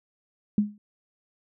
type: tone with exponential decay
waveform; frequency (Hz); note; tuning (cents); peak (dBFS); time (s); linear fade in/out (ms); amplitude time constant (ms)
sine; 207.7; G#3; 0; -15; 0.58-0.78; 2; 42
effects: none